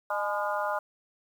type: harmonic tone with a mistuned harmonic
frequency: 203.4 Hz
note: G#3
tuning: 36 cents flat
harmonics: 3 / 4 / 5 / 6 / 7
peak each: -32 / -33 / -34 / -35 / -35 dBFS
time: 0.1-0.79 s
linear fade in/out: 5 ms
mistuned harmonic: 4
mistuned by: +55 cents
effects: 9-bit